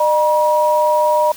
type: tone pair together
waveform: sine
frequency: 607 / 957.1 Hz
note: D#5 / A#5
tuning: -43 / +45 cents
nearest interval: minor sixth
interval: 788 cents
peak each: -14 dBFS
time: 0-1.32 s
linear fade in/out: 5 ms
effects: white hiss -36 dBFS RMS until 1.36 s